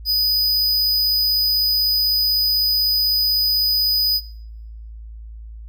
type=tone; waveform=square; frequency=4978 Hz; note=D#8; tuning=in tune; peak=-16 dBFS; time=0.05-4.21 s; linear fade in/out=50 ms; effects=noise-tail reverb RT60 0.9 s tail -23 dB re dry + added 55 Hz sine -33 dBFS peak until 5.68 s